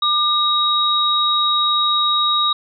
sine tone pair together, 1199 / 3798 Hz, D6 / A#7, +36 / +32 cents, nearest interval octave + minor sixth, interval 1996 cents, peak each -18 / -16 dBFS, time 0.02-2.53 s, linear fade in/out 5 ms, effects none

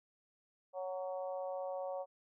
harmonic tone with a mistuned harmonic, 185 Hz, F#3, in tune, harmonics 3 / 4 / 5 / 6, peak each -39 / -44 / -50 / -54 dBFS, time 0.73-2.06 s, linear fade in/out 50 ms, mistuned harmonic 6, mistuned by +22 cents, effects none

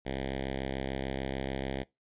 5% pulse tone with notch filter, 66.8 Hz, C2, 36 cents sharp, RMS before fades -35 dBFS, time 0.05-1.84 s, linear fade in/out 20 ms, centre 1100 Hz, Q 1.4, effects noise-tail reverb RT60 0.2 s tail -23 dB re dry + resampled to 8000 Hz

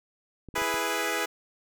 clicks, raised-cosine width 3 ms, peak -30 dBFS, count 5, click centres 0.487 / 0.542 / 0.579 / 0.618 / 0.742 s
10% pulse chord, E major, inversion none, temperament equal, 329.6 / 415.3 / 493.9 Hz, E4 / G#4 / B4, 0 / 0 / 0 cents, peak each -24 / -22 / -22 dBFS, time 0.55-1.26 s, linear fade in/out 10 ms
effects none

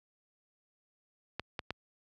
clicks, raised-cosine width 0.3 ms, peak -19 dBFS, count 3, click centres 1.396 / 1.592 / 1.706 s, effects high-pass 60 Hz 12 dB/octave

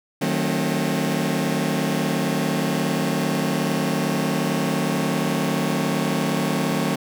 sawtooth chord, D# diminished seventh, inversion none, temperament just, 155.56 / 186.68 / 224 / 268.8 Hz, D#3 / F#3 / A3 / C4, 0 / +16 / +31 / +47 cents, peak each -22 dBFS, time 0.21-6.96 s, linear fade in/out 10 ms, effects none

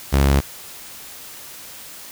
sawtooth tone, 69.2 Hz, C#2, 2 cents flat, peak -9 dBFS, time 0.12-0.41 s, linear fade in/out 20 ms, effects white hiss -38 dBFS RMS until 2.11 s

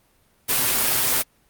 white noise with comb filter, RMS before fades -20 dBFS, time 0.48-1.23 s, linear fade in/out 20 ms, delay 7.9 ms, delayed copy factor +0.65, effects pink hiss -61 dBFS RMS until 1.49 s + Opus 32 kbps

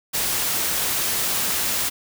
white noise, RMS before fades -23 dBFS, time 0.13-1.9 s, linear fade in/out 20 ms, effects none

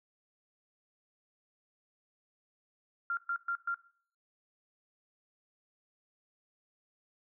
sine tone bursts, 1387 Hz, F6, 12 cents flat, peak -30 dBFS, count 4, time 3.1-3.744 s, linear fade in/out 2 ms, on 71 ms, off 120 ms, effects noise-tail reverb RT60 0.5 s tail -19 dB re dry

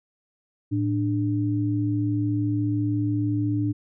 sine tone pair together, 110.76 / 295.7 Hz, A2 / D4, +12 / +12 cents, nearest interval octave + perfect fourth, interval 1700 cents, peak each -24 dBFS, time 0.71-3.73 s, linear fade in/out 20 ms, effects none

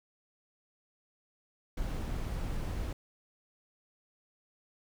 brown noise, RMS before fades -35 dBFS, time 1.77-2.93 s, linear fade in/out 5 ms, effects none

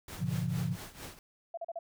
pink noise with tremolo, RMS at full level -43 dBFS, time 0.08-1.19 s, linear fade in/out 2 ms, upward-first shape triangle, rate 4.4 Hz, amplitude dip 85%
sine chord, G# diminished seventh, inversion none, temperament equal with one note detuned, 103.83 / 123.47 / 144.39 / 174.61 Hz, G#2 / B2 / D3 / F3, 0 / 0 / -29 / 0 cents, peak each -38 / -36 / -35 / -34 dBFS, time 0.19-0.76 s, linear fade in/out 20 ms
sine tone bursts, 673 Hz, E5, 36 cents sharp, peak -35 dBFS, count 4, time 1.54-1.79 s, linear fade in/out 5 ms, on 34 ms, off 38 ms
effects none

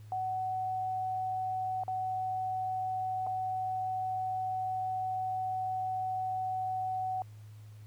sine tone with dropouts, 749 Hz, F#5, 21 cents sharp, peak -31 dBFS, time 0.12-7.22 s, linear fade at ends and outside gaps 1 ms, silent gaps 1.836-1.88 / 3.266-3.27 s, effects added 106 Hz sine -47 dBFS peak until 7.86 s + pink hiss -65 dBFS RMS until 7.86 s

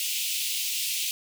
pink high-pass noise, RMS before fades -29 dBFS, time 0-1.11 s, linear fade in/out 0 ms, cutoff 2500 Hz, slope 48 dB/octave, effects none

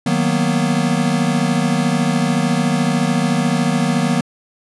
square chord, B major seventh, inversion first, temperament equal, 155.56 / 185 / 233.1 / 246.9 Hz, D#3 / F#3 / A#3 / B3, 0 / 0 / 0 / 0 cents, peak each -21 dBFS, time 0.06-4.21 s, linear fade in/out 5 ms, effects resampled to 24000 Hz

